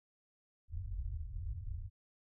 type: low-pass noise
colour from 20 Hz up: white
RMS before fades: -41 dBFS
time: 0.68-1.9 s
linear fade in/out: 50 ms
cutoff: 100 Hz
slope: 48 dB/octave
effects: none